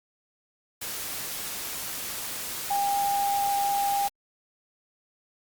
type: tone in noise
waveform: sine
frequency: 802 Hz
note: G5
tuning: 39 cents sharp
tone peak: -23 dBFS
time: 2.7-4.08 s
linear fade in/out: 10 ms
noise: white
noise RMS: -34 dBFS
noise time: 0.81-4.09 s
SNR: +8 dB
effects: Opus 48 kbps